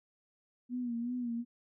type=tone with vibrato; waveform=sine; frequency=240.9 Hz; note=B3; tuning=43 cents flat; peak=-33 dBFS; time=0.69-1.45 s; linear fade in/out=50 ms; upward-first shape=sine; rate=2.7 Hz; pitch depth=63 cents each way; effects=none